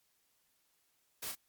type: noise with echo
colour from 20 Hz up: white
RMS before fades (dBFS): -41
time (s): 1.22-1.32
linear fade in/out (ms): 10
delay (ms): 32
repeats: 1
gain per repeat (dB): -5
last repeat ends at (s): 1.352
effects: white hiss -75 dBFS RMS until 1.48 s + MP3 96 kbps